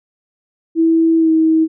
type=tone with pitch glide; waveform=sine; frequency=327 to 319.9 Hz; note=E4 to D#4; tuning=-14 to +48 cents; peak=-9 dBFS; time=0.75-1.68 s; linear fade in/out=50 ms; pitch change=-38 cents; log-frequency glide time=1.18-1.3 s; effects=none